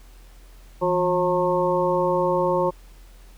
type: harmonic tone with a mistuned harmonic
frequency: 180 Hz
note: F#3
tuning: 47 cents flat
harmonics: 1 / 2 / 3 / 5 / 6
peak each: -29 / -24 / -22 / -25 / -28 dBFS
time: 0.81-2.71 s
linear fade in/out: 20 ms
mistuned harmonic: 1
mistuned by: -120 cents
effects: added 42 Hz sine -44 dBFS peak until 3.37 s + pink hiss -55 dBFS RMS until 3.37 s